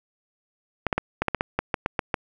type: clicks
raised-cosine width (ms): 0.5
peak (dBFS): -7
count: 12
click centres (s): 0.867 / 0.928 / 0.98 / 1.22 / 1.283 / 1.347 / 1.409 / 1.59 / 1.742 / 1.861 / 1.992 / 2.142
effects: none